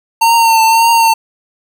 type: tone with vibrato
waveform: square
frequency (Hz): 909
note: A#5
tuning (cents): -44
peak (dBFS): -7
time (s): 0.21-1.14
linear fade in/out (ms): 10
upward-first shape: triangle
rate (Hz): 1.8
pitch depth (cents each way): 37
effects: none